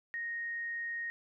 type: tone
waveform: sine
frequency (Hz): 1864.7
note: A#6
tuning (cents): 0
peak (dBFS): -35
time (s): 0.14-1.1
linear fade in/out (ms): 0
effects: none